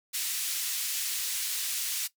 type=band-pass noise; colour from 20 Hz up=white; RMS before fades=-32 dBFS; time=0.13-2.08 s; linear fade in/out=20 ms; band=2500 to 14000 Hz; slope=12 dB/octave; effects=noise-tail reverb RT60 0.1 s tail -17 dB re dry

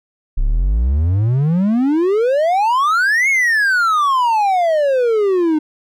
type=exponential two-way sweep; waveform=triangle; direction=up then down; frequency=30.87 to 2217 to 299.9 Hz; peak=-10 dBFS; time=0.37-5.59 s; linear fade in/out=10 ms; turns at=3.29 s; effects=none

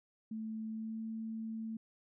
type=tone with pitch glide; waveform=sine; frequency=220 to 222.7 Hz; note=A3 to A3; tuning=0 to +21 cents; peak=-38 dBFS; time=0.31-1.77 s; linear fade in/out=5 ms; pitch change=+21 cents; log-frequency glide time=0.69-1.02 s; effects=none

